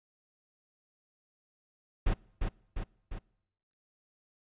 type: noise with echo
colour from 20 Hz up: brown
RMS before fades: -26 dBFS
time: 2.06-2.14 s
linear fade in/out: 10 ms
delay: 350 ms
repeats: 3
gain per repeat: -4 dB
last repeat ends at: 3.19 s
effects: noise-tail reverb RT60 0.9 s tail -25 dB re dry + resampled to 8000 Hz